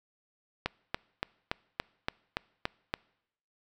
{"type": "click train", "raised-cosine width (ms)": 0.3, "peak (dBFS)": -13, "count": 9, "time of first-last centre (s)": [0.66, 2.939], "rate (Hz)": 3.51, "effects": ["noise-tail reverb RT60 0.8 s tail -25 dB re dry"]}